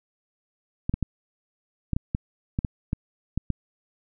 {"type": "clicks", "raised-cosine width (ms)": 5, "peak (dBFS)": -12, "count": 11, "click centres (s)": [0.895, 0.94, 1.027, 1.933, 1.965, 2.149, 2.589, 2.648, 2.931, 3.376, 3.503], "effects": []}